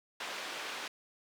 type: band-pass noise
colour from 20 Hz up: white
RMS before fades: -41 dBFS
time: 0.2-0.88 s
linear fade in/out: 5 ms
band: 370 to 3200 Hz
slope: 12 dB/octave
effects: none